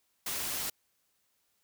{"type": "noise", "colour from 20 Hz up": "white", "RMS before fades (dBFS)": -35, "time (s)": [0.26, 0.7], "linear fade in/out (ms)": 5, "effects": ["white hiss -75 dBFS RMS until 1.63 s"]}